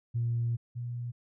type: tone pair in turn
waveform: sine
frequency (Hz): 117.7 / 120.52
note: A#2 / B2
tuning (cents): +17 / -42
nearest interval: unison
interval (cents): 41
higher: second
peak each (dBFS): -26 / -33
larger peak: first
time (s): 0.14-0.57 / 0.75-1.12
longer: first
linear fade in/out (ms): 20
effects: tanh soft clip ceiling -22 dBFS